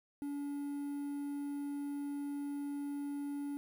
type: tone with quantisation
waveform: triangle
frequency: 285.5 Hz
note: D4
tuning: 49 cents flat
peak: -35 dBFS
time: 0.22-3.57 s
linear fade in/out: 0 ms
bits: 10
effects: none